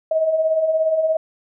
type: beating tone pair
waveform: sine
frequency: 621 / 638 Hz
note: D#5 / D#5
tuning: -3 / +43 cents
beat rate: 17 Hz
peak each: -25 / -16 dBFS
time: 0.11-1.17 s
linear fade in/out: 5 ms
effects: none